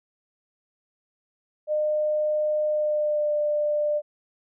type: tone with pitch glide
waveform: sine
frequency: 607 to 595.9 Hz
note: D#5 to D5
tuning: -43 to +25 cents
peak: -21 dBFS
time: 1.67-4.02 s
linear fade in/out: 50 ms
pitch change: -32 cents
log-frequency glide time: 2.67-3.33 s
effects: none